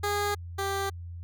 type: tone pair in turn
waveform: 15% pulse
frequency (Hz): 410.2 / 393.1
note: G#4 / G4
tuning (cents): -21 / +5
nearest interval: minor second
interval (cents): 74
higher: first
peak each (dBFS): -20 / -22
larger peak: first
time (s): 0.03-0.35 / 0.58-0.9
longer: neither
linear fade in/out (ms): 10
effects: added 86 Hz sine -37 dBFS peak until 1.23 s